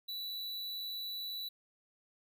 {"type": "tone", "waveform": "square", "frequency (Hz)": 3951, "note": "B7", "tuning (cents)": 0, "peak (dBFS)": -39, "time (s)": [0.08, 1.49], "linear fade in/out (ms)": 10, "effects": []}